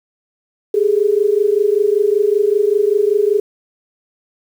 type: tone pair together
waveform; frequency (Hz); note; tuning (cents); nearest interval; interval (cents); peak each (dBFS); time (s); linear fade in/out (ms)
sine; 401.2 / 426.4; G4 / G#4; +40 / +46; minor second; 106; -14; 0.74-3.4; 5
effects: 7-bit